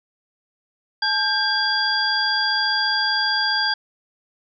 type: tone cluster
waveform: sine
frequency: 858 / 1592 / 3351 / 4763 Hz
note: A5 / G6 / G#7 / D8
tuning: -44 / +26 / +15 / +24 cents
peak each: -26 / -22 / -27 / -22 dBFS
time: 1.02-3.74 s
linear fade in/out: 5 ms
effects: none